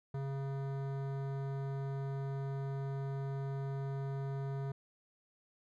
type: tone with hard clipping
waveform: sine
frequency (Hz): 137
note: C#3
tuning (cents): -20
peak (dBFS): -38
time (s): 0.14-4.72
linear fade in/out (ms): 5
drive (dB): 16
effects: none